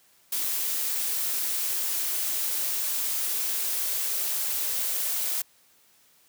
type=noise with high-pass filter sweep; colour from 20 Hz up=blue; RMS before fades=-28 dBFS; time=0.32-5.42 s; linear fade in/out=5 ms; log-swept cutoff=270 to 490 Hz; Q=2.1; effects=white hiss -61 dBFS RMS until 6.28 s + high-pass 80 Hz 12 dB/octave